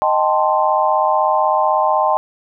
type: chord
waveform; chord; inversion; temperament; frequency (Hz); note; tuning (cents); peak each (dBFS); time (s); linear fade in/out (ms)
sine; A half-diminished seventh; second; equal; 622.3 / 784 / 880 / 1046.5; Eb5 / G5 / A5 / C6; 0 / 0 / 0 / 0; -18; 0.02-2.17; 0
effects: none